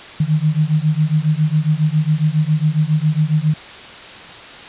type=beating tone pair; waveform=sine; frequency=150.5 / 157.8 Hz; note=D3 / D#3; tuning=+43 / +25 cents; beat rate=7.3 Hz; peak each=-16 dBFS; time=0.2-3.54 s; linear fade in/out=5 ms; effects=white hiss -35 dBFS RMS until 4.68 s + resampled to 8000 Hz